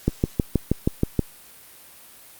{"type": "click train", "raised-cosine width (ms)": 3, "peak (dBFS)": -5, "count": 8, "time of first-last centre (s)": [0.08, 1.193], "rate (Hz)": 6.29, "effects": ["white hiss -47 dBFS RMS until 2.39 s", "Opus 48 kbps"]}